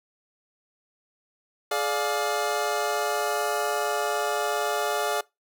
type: chord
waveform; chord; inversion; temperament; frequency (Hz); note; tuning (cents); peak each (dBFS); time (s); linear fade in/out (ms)
25% pulse; D diminished; second; just; 422.9 / 587.3 / 704.8; Ab4 / D5 / F5; +31 / 0 / +16; -25; 1.71-5.21; 5
effects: noise-tail reverb RT60 0.2 s tail -22 dB re dry